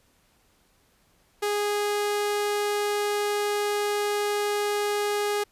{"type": "tone", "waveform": "sawtooth", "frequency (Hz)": 413, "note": "G#4", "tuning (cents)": -10, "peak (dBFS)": -20, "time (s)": [1.42, 5.44], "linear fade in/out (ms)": 10, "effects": ["pink hiss -64 dBFS RMS until 5.51 s", "resampled to 32000 Hz"]}